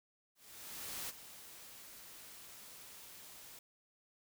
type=noise with ADSR envelope; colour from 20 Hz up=white; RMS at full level=-42 dBFS; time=0.35-3.59 s; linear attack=740 ms; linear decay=24 ms; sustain=-12 dB; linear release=4 ms; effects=none